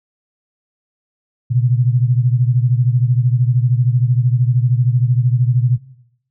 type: beating tone pair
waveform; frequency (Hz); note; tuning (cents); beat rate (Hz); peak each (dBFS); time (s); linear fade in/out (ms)
sine; 120.5 / 133.5; B2 / C3; -42 / +35; 13; -13 / -16; 1.5-5.78; 20
effects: noise-tail reverb RT60 0.8 s tail -19 dB re dry